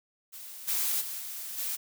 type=noise with level steps; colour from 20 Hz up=blue; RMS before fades=-44 / -29 / -37 / -39 / -33 dBFS; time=0.32-1.77 s; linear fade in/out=20 ms; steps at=0.67 / 1 / 1.18 / 1.57 s; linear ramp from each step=20 ms; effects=none